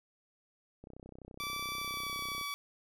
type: click train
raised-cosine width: 2 ms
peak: -36 dBFS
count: 51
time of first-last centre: 0.84-2.412 s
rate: 31.8 Hz
type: tone with pitch glide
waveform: 15% pulse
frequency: 1160 to 1144 Hz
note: D6 to D6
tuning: -22 to -46 cents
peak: -30 dBFS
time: 1.4-2.54 s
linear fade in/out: 0 ms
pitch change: -24 cents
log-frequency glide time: 1.77-2.15 s
effects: none